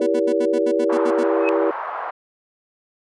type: chord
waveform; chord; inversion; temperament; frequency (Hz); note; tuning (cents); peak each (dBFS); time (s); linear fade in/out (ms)
sine; E diminished seventh; none; just; 329.6 / 395.6 / 474.7 / 569.6; E4 / G4 / Bb4 / Db5; 0 / +16 / +31 / +47; -22; 0-1.71; 5
type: tone bursts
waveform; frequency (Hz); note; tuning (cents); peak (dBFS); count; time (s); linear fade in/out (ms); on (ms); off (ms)
40% pulse; 246.9; B3; 0; -25; 10; 0.01-1.238; 10; 58; 72
type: band-pass noise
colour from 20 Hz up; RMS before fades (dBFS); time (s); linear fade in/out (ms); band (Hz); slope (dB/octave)
white; -28; 0.89-2.11; 10; 660 to 1200; 24
type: tone with exponential growth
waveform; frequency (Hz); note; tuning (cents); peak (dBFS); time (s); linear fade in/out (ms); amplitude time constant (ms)
sine; 2552; D#7; +43; -18; 1.38-1.49; 0; 22
effects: resampled to 22050 Hz